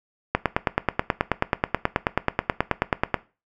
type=click train; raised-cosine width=0.5 ms; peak=-3 dBFS; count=27; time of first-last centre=0.35-3.143 s; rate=9.31 Hz; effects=noise-tail reverb RT60 0.3 s tail -18 dB re dry